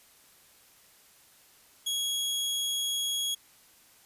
sawtooth tone, 3322 Hz, G#7, in tune, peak -25 dBFS, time 1.86-3.35 s, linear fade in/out 10 ms, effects white hiss -59 dBFS RMS until 4.05 s + resampled to 32000 Hz

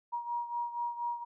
sine beating tone pair, 950 / 954.2 Hz, A#5 / A#5, +33 / +40 cents, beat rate 4.2 Hz, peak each -34 / -39 dBFS, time 0.12-1.25 s, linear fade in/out 20 ms, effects none

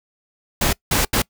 pink noise bursts at uneven times, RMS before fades -18 dBFS, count 3, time 0.61-0.73 / 0.91-1.05 / 1.13-1.22 s, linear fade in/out 5 ms, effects noise-tail reverb RT60 0.1 s tail -24 dB re dry

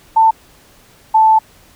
sine tone pair in turn, 891 / 878.7 Hz, A5 / A5, +22 / -3 cents, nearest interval unison, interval 25 cents, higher first, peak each -6 dBFS, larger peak neither, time 0.16-0.31 / 1.14-1.39 s, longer second, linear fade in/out 10 ms, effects pink hiss -47 dBFS RMS until 1.75 s

